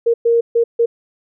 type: tone bursts at uneven times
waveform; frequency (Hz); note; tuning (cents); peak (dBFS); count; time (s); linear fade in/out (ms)
sine; 466.2; A#4; 0; -10; 4; 0.06-0.14 / 0.25-0.41 / 0.55-0.64 / 0.79-0.86; 10
effects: none

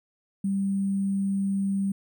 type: tone with sample-and-hold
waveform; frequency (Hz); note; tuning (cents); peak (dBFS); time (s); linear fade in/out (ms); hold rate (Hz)
sine; 196; G3; 0; -23; 0.44-1.92; 5; 8820
effects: none

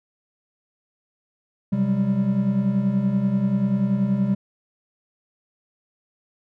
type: tone cluster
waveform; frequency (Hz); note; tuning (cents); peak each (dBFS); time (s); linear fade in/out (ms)
triangle; 130.6 / 188 / 198.4; C3 / F#3 / G3; -3 / +28 / +21; -24 / -24 / -18; 1.72-4.35; 10
effects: none

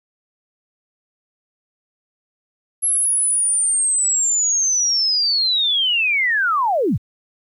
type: linear sweep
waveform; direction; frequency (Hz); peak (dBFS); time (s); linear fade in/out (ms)
sine; down; 11175 to 63.5; -15; 2.82-6.98; 20
effects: 9-bit

